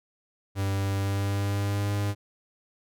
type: tone with pitch glide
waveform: 45% pulse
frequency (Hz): 98 to 101.87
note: G2 to G#2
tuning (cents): 0 to -33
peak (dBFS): -25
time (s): 0.55-2.15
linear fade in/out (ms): 50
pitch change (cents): +67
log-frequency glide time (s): 0.8-1.93
effects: none